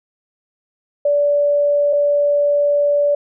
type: tone pair in turn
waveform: sine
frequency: 579 / 579 Hz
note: D5 / D5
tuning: -25 / -25 cents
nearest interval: unison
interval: 0 cents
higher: neither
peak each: -12 dBFS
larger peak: neither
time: 1.05-1.93 / 1.93-3.15 s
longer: second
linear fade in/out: 5 ms
effects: none